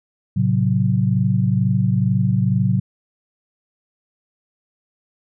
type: chord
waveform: sine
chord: F# diminished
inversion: first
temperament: just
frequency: 111 / 133.2 / 185 Hz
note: A2 / C3 / F#3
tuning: +16 / +31 / 0 cents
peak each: -19 dBFS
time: 0.36-2.8 s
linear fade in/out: 10 ms
effects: none